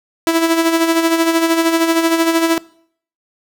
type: tone with tremolo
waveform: sawtooth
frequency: 329.6 Hz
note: E4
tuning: in tune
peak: -6 dBFS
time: 0.27-2.58 s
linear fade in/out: 0 ms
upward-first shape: sine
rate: 13 Hz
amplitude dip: 55%
effects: noise-tail reverb RT60 0.6 s tail -22 dB re dry